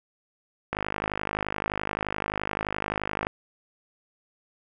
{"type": "click train", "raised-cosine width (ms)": 0.5, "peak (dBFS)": -12, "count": 132, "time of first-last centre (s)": [0.73, 3.269], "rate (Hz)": 51.6, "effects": []}